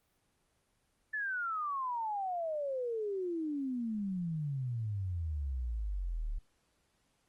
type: exponential sweep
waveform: sine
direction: down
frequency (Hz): 1760 to 34.65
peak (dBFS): -33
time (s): 1.13-6.39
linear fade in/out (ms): 10
effects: pink hiss -75 dBFS RMS until 7.28 s + Opus 24 kbps